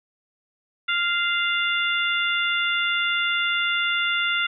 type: harmonic tone with a mistuned harmonic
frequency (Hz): 698.5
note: F5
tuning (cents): 0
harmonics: 2 / 3 / 4 / 5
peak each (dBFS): -24 / -26 / -27 / -28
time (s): 0.88-4.47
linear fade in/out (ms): 10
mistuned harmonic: 3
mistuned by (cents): -16
effects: none